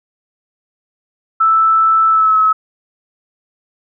sine tone with pitch glide, 1318.5 to 1288.4 Hz, E6 to E6, 0 to -40 cents, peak -8 dBFS, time 1.4-2.53 s, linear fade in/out 10 ms, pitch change -40 cents, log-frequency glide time 2.09-2.38 s, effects none

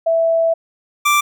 sine / 25% pulse tone pair in turn, 659.3 / 1174.7 Hz, E5 / D6, 0 / 0 cents, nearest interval minor seventh, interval 1000 cents, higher second, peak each -12 / -8 dBFS, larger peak second, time 0.06-0.54 / 1.05-1.21 s, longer first, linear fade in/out 10 ms, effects none

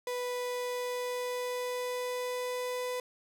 35% pulse tone with pitch glide, 493.9 to 498.8 Hz, B4 to B4, 0 to +17 cents, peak -31 dBFS, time 0.07-3 s, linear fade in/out 2 ms, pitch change +17 cents, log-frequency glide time 0.68-2.87 s, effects none

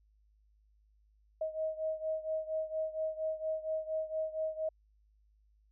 sine beating tone pair, 630 / 634.3 Hz, D#5 / D#5, +21 / +33 cents, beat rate 4.3 Hz, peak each -35 / -38 dBFS, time 1.41-4.69 s, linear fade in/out 5 ms, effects added 52 Hz sine -65 dBFS peak until 5.71 s

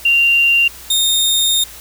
sine / sawtooth tone pair in turn, 2774 / 3672 Hz, F7 / A#7, -12 / -27 cents, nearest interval perfect fourth, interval 485 cents, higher second, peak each -9 dBFS, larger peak neither, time 0.05-0.68 / 0.9-1.64 s, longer second, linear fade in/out 5 ms, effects added 60 Hz sine -43 dBFS peak until 1.8 s + white hiss -36 dBFS RMS until 1.8 s

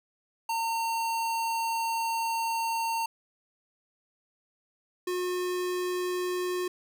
square tone pair in turn, 912 / 361.1 Hz, A#5 / F#4, -38 / -42 cents, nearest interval octave + major third, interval 1604 cents, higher first, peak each -28 / -29 dBFS, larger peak first, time 0.49-3.06 / 5.07-6.68 s, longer first, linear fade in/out 5 ms, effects none

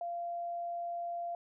sine tone, 690 Hz, F5, 21 cents flat, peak -35 dBFS, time 0.01-1.35 s, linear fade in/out 2 ms, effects none

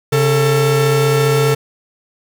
45% pulse tone pair together, 136.9 / 445.6 Hz, C#3 / A4, -21 / +22 cents, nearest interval octave + minor sixth, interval 2043 cents, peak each -14 dBFS, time 0.12-1.55 s, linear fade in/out 10 ms, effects none

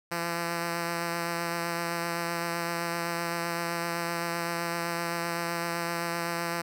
5% pulse tone with vibrato, 170 Hz, F3, 46 cents flat, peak -18 dBFS, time 0.11-6.62 s, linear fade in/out 10 ms, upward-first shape triangle, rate 7.8 Hz, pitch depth 15 cents each way, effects none

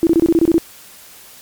sine tone bursts, 332 Hz, E4, 12 cents sharp, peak -8 dBFS, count 9, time 0.03-0.581 s, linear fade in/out 0 ms, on 39 ms, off 25 ms, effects white hiss -41 dBFS RMS until 1.41 s + MP3 96 kbps

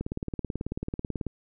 click train, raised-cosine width 3 ms, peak -18 dBFS, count 24, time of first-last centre 0.01-1.267 s, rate 18.3 Hz, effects none

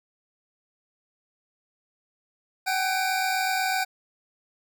25% pulse tone cluster, 755 / 803 / 2378 Hz, F#5 / G5 / D7, +35 / +41 / +21 cents, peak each -21 / -29 / -28 dBFS, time 2.66-3.85 s, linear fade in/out 20 ms, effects none

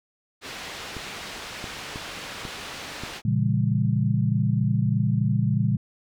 white low-pass noise, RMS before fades -37 dBFS, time 0.41-3.22 s, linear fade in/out 50 ms, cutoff 3700 Hz, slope 12 dB/octave
clicks, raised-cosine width 3 ms, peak -22 dBFS, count 5, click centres 0.967 / 1.642 / 1.959 / 2.452 / 3.036 s
sine chord, A# diminished seventh, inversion none, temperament just, 116.54 / 139.85 / 167.82 / 201.4 Hz, A#2 / C#3 / E3 / G3, 0 / +16 / +31 / +47 cents, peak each -23 / -25 / -28 / -26 dBFS, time 3.25-5.77 s, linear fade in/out 5 ms
effects none

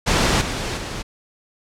pink noise with level steps, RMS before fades -17 / -25 / -29 dBFS, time 0.06-1.03 s, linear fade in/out 20 ms, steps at 0.41 / 0.77 s, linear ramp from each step 5 ms, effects low-pass 7000 Hz 12 dB/octave

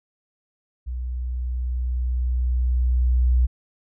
sine tone with level ramp, 61.9 Hz, B1, 5 cents sharp, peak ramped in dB -26 to -14 dBFS, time 0.86-3.47 s, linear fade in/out 20 ms, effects none

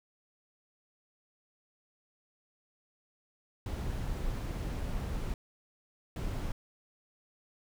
brown noise bursts at uneven times, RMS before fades -35 dBFS, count 2, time 3.66-5.34 / 6.16-6.52 s, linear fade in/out 2 ms, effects none

